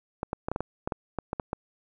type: clicks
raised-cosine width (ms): 1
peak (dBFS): -15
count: 12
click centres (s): 0.231 / 0.331 / 0.485 / 0.516 / 0.561 / 0.606 / 0.875 / 0.922 / 1.187 / 1.331 / 1.398 / 1.531
effects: none